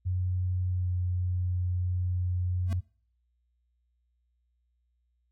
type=tone with pitch glide; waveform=sine; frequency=91.2 to 90.15 Hz; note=F#2 to F#2; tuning=-24 to -45 cents; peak=-26 dBFS; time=0.05-2.81 s; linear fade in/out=20 ms; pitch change=-21 cents; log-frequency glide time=0.7-0.88 s
type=tone with exponential growth; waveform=square; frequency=224.5 Hz; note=A3; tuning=35 cents sharp; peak=-33 dBFS; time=2.65-2.73 s; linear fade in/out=2 ms; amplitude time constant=17 ms
effects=noise-tail reverb RT60 0.5 s tail -24 dB re dry + added 60 Hz sine -70 dBFS peak until 5.31 s